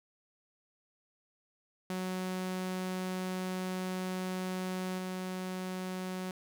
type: tone with level steps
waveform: sawtooth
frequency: 185 Hz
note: F#3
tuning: in tune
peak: -30 / -32 dBFS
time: 1.9-6.31 s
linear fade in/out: 2 ms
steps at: 4.98 s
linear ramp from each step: 5 ms
effects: none